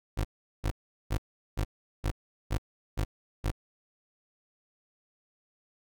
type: tone bursts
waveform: 25% pulse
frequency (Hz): 52.5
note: G#1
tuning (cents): +19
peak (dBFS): -23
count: 8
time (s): 0.17-3.516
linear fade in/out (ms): 10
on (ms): 77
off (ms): 390
effects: none